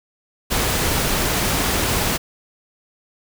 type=noise; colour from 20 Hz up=pink; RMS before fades=-20 dBFS; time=0.5-2.18 s; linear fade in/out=20 ms; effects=none